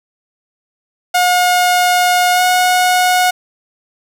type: tone with pitch glide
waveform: sawtooth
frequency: 719 to 728.6 Hz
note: F#5 to F#5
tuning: -50 to -27 cents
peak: -6 dBFS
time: 1.14-3.31 s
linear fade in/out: 10 ms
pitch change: +23 cents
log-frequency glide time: 2.33-2.42 s
effects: 8-bit